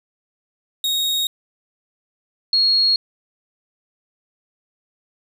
40% pulse / sine tone pair in turn, 3756 / 4300 Hz, A#7 / C8, +12 / +47 cents, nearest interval major second, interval 235 cents, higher second, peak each -17 / -13 dBFS, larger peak second, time 0.84-1.27 / 2.53-2.96 s, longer neither, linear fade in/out 2 ms, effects none

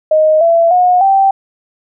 sine tone with pitch steps, 622.3 / 670.8 / 723.1 / 779.5 Hz, D#5 / E5 / F#5 / G5, 0 / +30 / -40 / -10 cents, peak -6 dBFS, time 0.11-1.31 s, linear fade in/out 5 ms, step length 300 ms, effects none

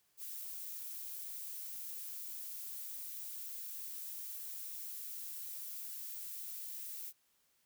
violet noise with high-pass filter sweep, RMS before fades -45 dBFS, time 0.17-7.13 s, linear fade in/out 50 ms, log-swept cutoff 450 to 1400 Hz, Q 0.96, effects white hiss -75 dBFS RMS until 7.65 s

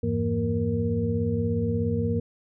sine tone cluster, 85 / 101.8 / 166.6 / 233 / 467.9 Hz, F2 / G#2 / E3 / A#3 / A#4, -46 / -34 / +19 / -1 / +6 cents, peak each -34 / -27 / -31 / -28 / -29 dBFS, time 0.03-2.2 s, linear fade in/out 5 ms, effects none

